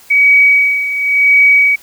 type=tone with tremolo; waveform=sine; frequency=2266 Hz; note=C#7; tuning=37 cents sharp; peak=-4 dBFS; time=0.1-1.76 s; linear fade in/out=10 ms; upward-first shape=sine; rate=0.93 Hz; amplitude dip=70%; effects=white hiss -42 dBFS RMS until 1.82 s